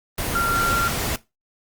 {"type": "tone in noise", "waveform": "sine", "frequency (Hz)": 1380, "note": "F6", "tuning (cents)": -21, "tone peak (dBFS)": -18, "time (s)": [0.35, 0.88], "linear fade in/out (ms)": 2, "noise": "pink", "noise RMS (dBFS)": -25, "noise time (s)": [0.18, 1.16], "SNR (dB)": 4, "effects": ["noise-tail reverb RT60 0.2 s tail -17 dB re dry", "Opus 24 kbps"]}